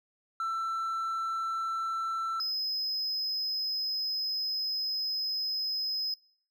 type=tone pair in turn; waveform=triangle; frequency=1336 / 5079 Hz; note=E6 / D#8; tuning=+23 / +35 cents; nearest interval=octave + major seventh; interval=2312 cents; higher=second; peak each=-27 dBFS; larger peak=neither; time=0.4-2.4 / 2.4-6.14 s; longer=second; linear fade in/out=2 ms; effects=noise-tail reverb RT60 0.6 s tail -24 dB re dry + tanh soft clip ceiling -23 dBFS